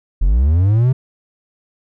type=linear sweep; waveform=triangle; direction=up; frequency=38.42 to 133.5 Hz; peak=-8 dBFS; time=0.21-0.93 s; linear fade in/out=10 ms; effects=none